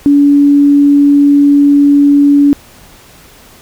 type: tone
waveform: sine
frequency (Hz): 285.6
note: D4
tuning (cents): -48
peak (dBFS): -3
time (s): 0.06-2.53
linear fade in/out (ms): 0
effects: pink hiss -39 dBFS RMS until 3.61 s